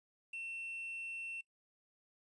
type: tone with quantisation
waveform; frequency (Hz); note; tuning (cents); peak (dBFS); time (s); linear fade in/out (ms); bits
triangle; 2700; E7; +41; -40; 0.33-1.41; 5; 11
effects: noise-tail reverb RT60 0.1 s tail -22 dB re dry + resampled to 24000 Hz